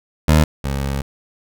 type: tone pair in turn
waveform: 20% pulse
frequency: 77 / 68.77 Hz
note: D#2 / C#2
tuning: -17 / -13 cents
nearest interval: major second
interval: 196 cents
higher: first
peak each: -5 / -15 dBFS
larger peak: first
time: 0.28-0.44 / 0.64-1.02 s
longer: second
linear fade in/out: 5 ms
effects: none